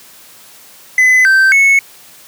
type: tone with pitch steps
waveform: triangle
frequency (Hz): 2018 / 1556 / 2201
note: B6 / G6 / C#7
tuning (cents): +37 / -13 / -13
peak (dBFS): -4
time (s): 0.98-1.79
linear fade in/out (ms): 2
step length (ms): 270
effects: white hiss -40 dBFS RMS until 2.27 s + high-pass 100 Hz 12 dB/octave